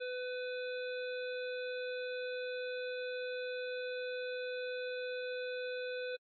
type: harmonic tone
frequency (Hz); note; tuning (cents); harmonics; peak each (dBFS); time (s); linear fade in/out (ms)
501; B4; +25; 1 / 3 / 5 / 7 / 8; -38 / -45 / -49 / -53 / -53; 0-6.17; 20
effects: AAC 32 kbps